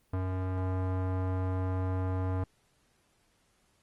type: tone with low-pass filter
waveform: square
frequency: 93 Hz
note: F#2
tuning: 9 cents sharp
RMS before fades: -31 dBFS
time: 0.13-2.44 s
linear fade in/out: 5 ms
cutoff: 1100 Hz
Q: 1.2
effects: pink hiss -70 dBFS RMS until 3.82 s + Opus 24 kbps